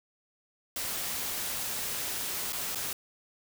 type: noise with dropouts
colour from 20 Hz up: white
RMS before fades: -34 dBFS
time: 0.76-2.93 s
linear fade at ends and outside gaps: 2 ms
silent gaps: 2.524-2.529 / 2.749-2.756 s
effects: none